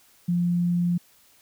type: tone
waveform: sine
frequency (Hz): 174.61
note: F3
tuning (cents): 0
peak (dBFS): -20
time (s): 0.28-0.98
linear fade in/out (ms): 10
effects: white hiss -58 dBFS RMS until 1.41 s